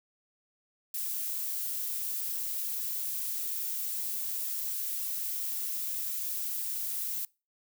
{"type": "noise", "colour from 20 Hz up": "violet", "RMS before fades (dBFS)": -34, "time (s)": [0.94, 7.25], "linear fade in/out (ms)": 2, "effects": ["noise-tail reverb RT60 0.3 s tail -25 dB re dry"]}